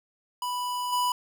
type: tone with level steps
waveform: square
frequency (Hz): 987.8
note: B5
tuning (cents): 0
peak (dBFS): -29 / -24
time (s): 0.42-1.12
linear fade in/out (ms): 2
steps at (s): 0.92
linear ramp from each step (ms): 10
effects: none